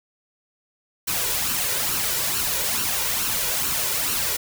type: noise with flanger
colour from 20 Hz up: white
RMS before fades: -24 dBFS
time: 1.07-4.37 s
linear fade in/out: 10 ms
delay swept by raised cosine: 0.7 to 2.1 ms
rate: 2.3 Hz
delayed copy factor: +0.55
effects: none